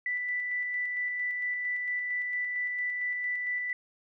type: tone with tremolo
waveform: sine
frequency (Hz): 1979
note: B6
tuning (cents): +3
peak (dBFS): -28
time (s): 0.06-3.73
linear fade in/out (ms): 2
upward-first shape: square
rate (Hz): 4.4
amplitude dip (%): 25
effects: none